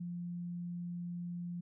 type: tone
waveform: sine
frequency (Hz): 174.4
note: F3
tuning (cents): -2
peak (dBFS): -38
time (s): 0-1.61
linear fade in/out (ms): 10
effects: none